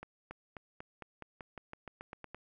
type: accelerating click train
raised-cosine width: 0.5 ms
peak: -29 dBFS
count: 14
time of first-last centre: 0.03-2.346 s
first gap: 280 ms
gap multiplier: 0.92
effects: none